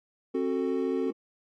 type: chord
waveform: triangle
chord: F# diminished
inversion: second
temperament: just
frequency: 266.4 / 370 / 444 Hz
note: C4 / F#4 / A4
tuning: +31 / 0 / +16 cents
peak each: -28 / -28 / -29 dBFS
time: 0.34-1.11 s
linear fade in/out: 10 ms
effects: AAC 32 kbps